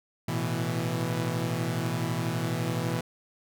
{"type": "chord", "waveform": "sawtooth", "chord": "A suspended second", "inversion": "none", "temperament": "equal with one note detuned", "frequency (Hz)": [111.47, 123.47, 164.81], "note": ["A2", "B2", "E3"], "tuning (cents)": [23, 0, 0], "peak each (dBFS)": [-30, -27, -27], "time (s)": [0.28, 3.01], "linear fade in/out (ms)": 5, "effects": []}